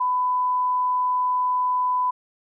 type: tone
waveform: sine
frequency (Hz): 1000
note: B5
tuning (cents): +21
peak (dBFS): -19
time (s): 0-2.11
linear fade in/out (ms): 10
effects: none